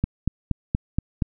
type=click train; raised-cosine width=5 ms; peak=-8 dBFS; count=6; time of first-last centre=0.04-1.222 s; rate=4.23 Hz; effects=none